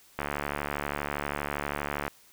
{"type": "click train", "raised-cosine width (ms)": 0.5, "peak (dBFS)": -15, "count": 138, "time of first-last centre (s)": [0.19, 2.08], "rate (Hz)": 72.5, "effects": ["white hiss -58 dBFS RMS until 2.32 s"]}